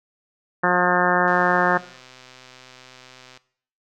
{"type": "harmonic tone", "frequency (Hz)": 178.8, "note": "F3", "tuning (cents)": 41, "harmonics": [1, 2, 3, 4, 5, 6, 7, 8, 9, 10], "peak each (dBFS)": [-25, -25, -25, -25, -25, -25, -25, -25, -25, -25], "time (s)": [0.63, 1.78], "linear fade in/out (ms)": 10}
{"type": "click train", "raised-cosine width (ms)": 0.2, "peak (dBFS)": -27, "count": 269, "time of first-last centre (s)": [1.28, 3.374], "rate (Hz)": 128}
{"effects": ["noise-tail reverb RT60 0.6 s tail -18 dB re dry"]}